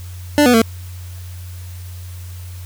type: tone with pitch steps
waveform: 25% pulse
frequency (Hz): 294.1 / 246.1 / 226.1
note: D4 / B3 / A3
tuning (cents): +3 / -6 / +47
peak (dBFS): -5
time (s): 0.38-0.617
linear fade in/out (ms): 0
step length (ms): 79
effects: added 90 Hz sine -29 dBFS peak until 2.65 s + white hiss -43 dBFS RMS until 2.65 s